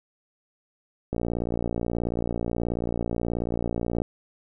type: click train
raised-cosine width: 2 ms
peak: -14 dBFS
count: 170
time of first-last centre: 1.13-4.019 s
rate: 58.5 Hz
effects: none